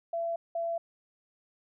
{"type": "tone pair in turn", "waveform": "sine", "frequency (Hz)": [673, 673], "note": ["E5", "E5"], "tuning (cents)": [36, 36], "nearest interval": "unison", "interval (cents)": 0, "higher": "neither", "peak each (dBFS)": [-29, -29], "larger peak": "neither", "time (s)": [[0.13, 0.36], [0.55, 0.78]], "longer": "neither", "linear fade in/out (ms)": 5, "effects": []}